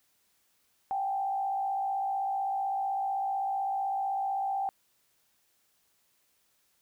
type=tone with frequency modulation; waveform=sine; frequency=784 Hz; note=G5; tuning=in tune; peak=-28 dBFS; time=0.91-4.69 s; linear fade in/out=0 ms; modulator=55.8 Hz; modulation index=0.57; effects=white hiss -71 dBFS RMS until 6.81 s